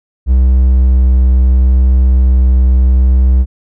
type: tone with vibrato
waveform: triangle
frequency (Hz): 63.7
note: C2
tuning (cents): -46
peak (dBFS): -3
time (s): 0.26-3.46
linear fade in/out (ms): 50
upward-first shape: triangle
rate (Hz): 0.75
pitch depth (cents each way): 8
effects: none